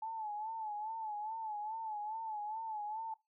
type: tone with vibrato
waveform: sine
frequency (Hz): 866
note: A5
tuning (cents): -28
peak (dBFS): -38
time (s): 0.02-3.14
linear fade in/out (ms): 5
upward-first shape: sine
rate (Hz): 2.4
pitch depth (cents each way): 74
effects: noise-tail reverb RT60 0.2 s tail -18 dB re dry